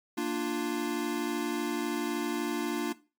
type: chord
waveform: square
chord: Bb major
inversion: none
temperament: equal with one note detuned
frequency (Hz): 233.1 / 296.7 / 349.2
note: Bb3 / D4 / F4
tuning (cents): 0 / +18 / 0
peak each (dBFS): -36 / -33 / -34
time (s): 0.17-2.93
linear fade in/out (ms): 10
effects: noise-tail reverb RT60 0.3 s tail -17 dB re dry + MP3 96 kbps